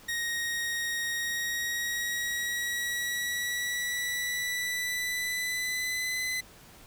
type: tone with pitch glide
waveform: sawtooth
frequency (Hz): 1873 to 2019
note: A#6 to B6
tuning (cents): +8 to +38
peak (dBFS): -26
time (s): 0.08-6.41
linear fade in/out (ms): 10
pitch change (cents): +130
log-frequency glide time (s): 1.09-6.25
effects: pink hiss -53 dBFS RMS until 6.86 s